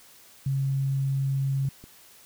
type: tone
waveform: sine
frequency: 136.1 Hz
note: C#3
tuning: 31 cents flat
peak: -23 dBFS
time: 0.46-1.69 s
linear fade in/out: 5 ms
type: clicks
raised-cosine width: 3 ms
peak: -34 / -32 dBFS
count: 2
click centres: 1.652 / 1.84 s
effects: white hiss -53 dBFS RMS until 2.25 s